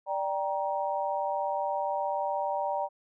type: chord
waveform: sine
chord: G minor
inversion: second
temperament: just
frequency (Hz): 588 / 784 / 940.8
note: D5 / G5 / Bb5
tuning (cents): +2 / 0 / +16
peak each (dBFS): -32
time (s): 0.06-2.89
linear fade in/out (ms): 50
effects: none